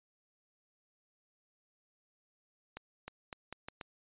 accelerating click train, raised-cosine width 0.3 ms, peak -26 dBFS, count 6, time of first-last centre 2.77-3.812 s, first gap 310 ms, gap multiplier 0.8, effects resampled to 8000 Hz

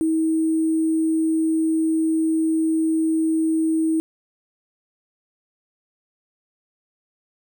sine tone with sample-and-hold, 320 Hz, D#4, 49 cents sharp, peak -17 dBFS, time 0.01-4 s, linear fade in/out 0 ms, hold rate 8820 Hz, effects none

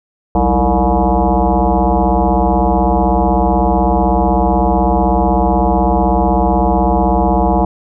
sine tone with frequency modulation, 330.5 Hz, E4, 5 cents sharp, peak -9 dBFS, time 0.35-7.65 s, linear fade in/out 2 ms, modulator 129 Hz, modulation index 4.5, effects none

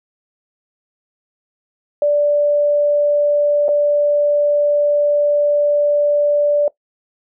sine tone with dropouts, 585 Hz, D5, 7 cents flat, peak -11 dBFS, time 2.02-6.68 s, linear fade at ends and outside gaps 2 ms, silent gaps 3.683-3.689 s, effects noise-tail reverb RT60 0.1 s tail -19 dB re dry

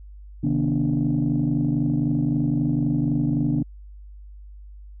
sine tone cluster, 133.3 / 157.1 / 240.1 / 291.8 Hz, C3 / D#3 / B3 / D4, +33 / +17 / -49 / -11 cents, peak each -24 / -24 / -24 / -23 dBFS, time 0.43-3.63 s, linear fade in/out 10 ms, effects tanh soft clip ceiling -13 dBFS + added 50 Hz sine -39 dBFS peak until 5 s

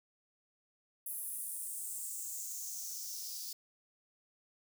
blue noise with high-pass filter sweep, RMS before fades -42 dBFS, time 1.06-3.53 s, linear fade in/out 5 ms, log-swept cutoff 11000 to 4800 Hz, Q 4, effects none

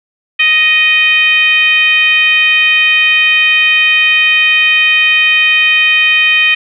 sine tone with frequency modulation, 2482 Hz, D#7, 5 cents flat, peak -6 dBFS, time 0.39-6.55 s, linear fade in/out 10 ms, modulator 613 Hz, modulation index 0.96, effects none

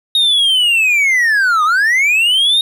triangle linear two-way sweep, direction down then up, 3753 to 1192 to 3753 Hz, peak -8 dBFS, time 0.15-2.61 s, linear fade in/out 2 ms, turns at 1.64 s, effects none

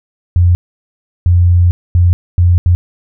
sine tone bursts at uneven times, 88 Hz, F2, 14 cents sharp, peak -5 dBFS, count 5, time 0.36-0.55 / 1.26-1.71 / 1.95-2.13 / 2.38-2.58 / 2.66-2.75 s, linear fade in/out 0 ms, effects none

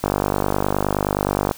click train, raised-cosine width 1 ms, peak -4 dBFS, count 74, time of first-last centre 0.04-1.512 s, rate 49.6 Hz, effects white hiss -42 dBFS RMS until 1.57 s

